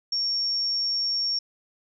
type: tone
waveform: sine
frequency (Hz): 5510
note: F8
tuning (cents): -24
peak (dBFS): -23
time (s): 0.12-1.39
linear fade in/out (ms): 5
effects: none